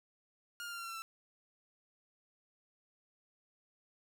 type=tone with pitch steps; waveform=sawtooth; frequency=1419 / 1404.3 / 1389.8 / 1375.4 / 1361.2 / 1347.1 / 1333.2 Hz; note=F6 / F6 / F6 / F6 / F6 / E6 / E6; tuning=+27 / +9 / -9 / -27 / -45 / +37 / +19 cents; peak=-38 dBFS; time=0.6-1.02 s; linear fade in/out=0 ms; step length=60 ms; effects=none